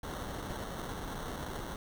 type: noise with sample-and-hold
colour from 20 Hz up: pink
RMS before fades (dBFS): -40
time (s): 0.03-1.76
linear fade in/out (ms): 2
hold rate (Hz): 2450
effects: none